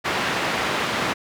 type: band-pass noise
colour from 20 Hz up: white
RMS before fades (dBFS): -24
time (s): 0.04-1.14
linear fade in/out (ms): 20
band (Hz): 110 to 2200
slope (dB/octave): 12
effects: none